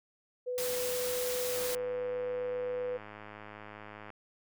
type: tone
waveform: sine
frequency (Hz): 497.3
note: B4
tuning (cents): +12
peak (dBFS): -32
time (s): 0.46-2.98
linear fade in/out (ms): 20
type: noise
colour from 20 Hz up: white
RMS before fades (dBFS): -37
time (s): 0.58-1.75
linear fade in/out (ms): 0
type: click train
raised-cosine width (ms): 0.5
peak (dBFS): -31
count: 268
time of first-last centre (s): 1.56-4.103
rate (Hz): 105
effects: none